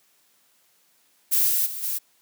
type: noise with level steps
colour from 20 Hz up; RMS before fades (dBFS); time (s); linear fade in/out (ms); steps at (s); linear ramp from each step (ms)
violet; -20 / -22 / -33 / -27; 1.31-1.99; 20; 1.48 / 1.65 / 1.82; 20
effects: white hiss -63 dBFS RMS until 2.21 s + high-pass 150 Hz 12 dB/octave